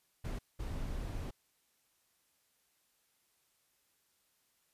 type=noise bursts at uneven times; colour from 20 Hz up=brown; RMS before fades=-39 dBFS; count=2; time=0.24-0.39 / 0.59-1.31 s; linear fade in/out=10 ms; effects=white hiss -75 dBFS RMS until 4.73 s + resampled to 32000 Hz